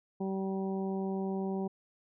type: harmonic tone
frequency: 192.3 Hz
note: G3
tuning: 33 cents flat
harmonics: 1 / 2 / 3 / 4 / 5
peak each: -33 / -36 / -46 / -43 / -49 dBFS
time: 0.2-1.68 s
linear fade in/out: 10 ms
effects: none